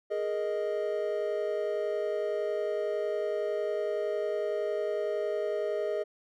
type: chord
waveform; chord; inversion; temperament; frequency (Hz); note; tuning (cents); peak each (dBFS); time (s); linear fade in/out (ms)
triangle; Ab suspended second; none; equal; 415.3 / 466.2 / 622.3; Ab4 / Bb4 / Eb5; 0 / 0 / 0; -30 / -34 / -30; 0.1-6.04; 20
effects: none